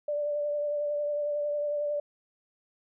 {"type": "tone with vibrato", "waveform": "sine", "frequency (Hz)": 587.3, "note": "D5", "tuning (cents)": 0, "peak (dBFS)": -27, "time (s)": [0.08, 2], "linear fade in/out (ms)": 5, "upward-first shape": "triangle", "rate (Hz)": 11, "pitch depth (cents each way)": 24, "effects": []}